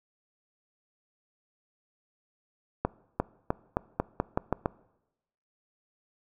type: accelerating click train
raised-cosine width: 1 ms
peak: -11 dBFS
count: 9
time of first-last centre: 2.85-4.659 s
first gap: 350 ms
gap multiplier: 0.87
effects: noise-tail reverb RT60 0.9 s tail -22 dB re dry